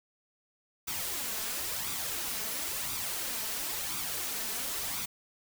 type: noise with flanger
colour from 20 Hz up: white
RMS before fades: -35 dBFS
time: 0.87-5.06 s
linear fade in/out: 10 ms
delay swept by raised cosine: 0.83 to 4.63 ms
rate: 0.97 Hz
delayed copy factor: +0.55
effects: none